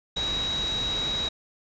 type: tone in noise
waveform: sine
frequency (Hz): 3834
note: A#7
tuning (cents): +48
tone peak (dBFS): -26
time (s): 0.16-1.29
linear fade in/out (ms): 10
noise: pink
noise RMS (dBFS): -34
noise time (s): 0.16-1.29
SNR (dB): +5
effects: resampled to 16000 Hz